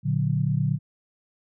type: chord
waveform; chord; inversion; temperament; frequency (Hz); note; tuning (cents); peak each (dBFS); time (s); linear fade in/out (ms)
sine; Bb augmented; none; just; 116.54 / 145.68 / 182.1; Bb2 / D3 / F#3; 0 / -14 / -27; -26 / -23 / -28; 0.03-0.79; 50
effects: none